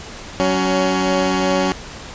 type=tone pair together; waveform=15% pulse; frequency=187.3 / 279.6 Hz; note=F#3 / C#4; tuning=+21 / +15 cents; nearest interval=perfect fifth; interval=694 cents; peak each=-12 dBFS; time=0.4-1.72 s; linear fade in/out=0 ms; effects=pink hiss -34 dBFS RMS until 2.14 s + resampled to 16000 Hz